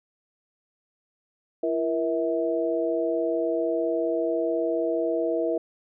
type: tone cluster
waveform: sine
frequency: 336.4 / 474.9 / 648 Hz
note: E4 / A#4 / E5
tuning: +35 / +32 / -30 cents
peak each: -27 dBFS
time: 1.63-5.58 s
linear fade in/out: 5 ms
effects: none